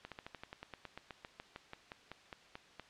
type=slowing click train; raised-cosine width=0.3 ms; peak=-29 dBFS; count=21; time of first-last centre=0.05-2.797 s; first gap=67 ms; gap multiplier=1.07; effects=white hiss -61 dBFS RMS until 2.89 s + low-pass 4000 Hz 12 dB/octave